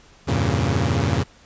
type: chord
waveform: sawtooth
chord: E diminished seventh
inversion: none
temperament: equal with one note detuned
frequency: 83.99 / 98 / 116.54 / 138.59 Hz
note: E2 / G2 / Bb2 / Db3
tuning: +33 / 0 / 0 / 0 cents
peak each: -20 dBFS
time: 0.27-1.24 s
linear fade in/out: 20 ms
effects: pink hiss -51 dBFS RMS until 1.45 s + resampled to 16000 Hz